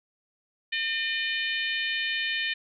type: harmonic tone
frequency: 605 Hz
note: D#5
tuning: 49 cents flat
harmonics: 3 / 4 / 5 / 6 / 7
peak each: -30 / -32 / -32 / -36 / -41 dBFS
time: 0.72-2.54 s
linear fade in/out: 10 ms
effects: none